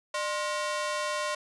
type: ring-modulated tone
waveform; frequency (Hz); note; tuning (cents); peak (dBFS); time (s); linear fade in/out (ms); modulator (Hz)
sawtooth; 830.6; G#5; 0; -22; 0.14-1.35; 5; 229
effects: resampled to 22050 Hz